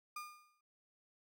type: tone with exponential decay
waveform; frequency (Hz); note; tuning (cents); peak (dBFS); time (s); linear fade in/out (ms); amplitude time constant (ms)
35% pulse; 1211; D#6; -47; -39; 0.16-0.61; 5; 97
effects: none